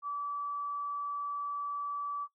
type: tone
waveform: sine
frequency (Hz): 1153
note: D6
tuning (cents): -32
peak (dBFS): -33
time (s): 0.02-2.28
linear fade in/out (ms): 50
effects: noise-tail reverb RT60 0.1 s tail -20 dB re dry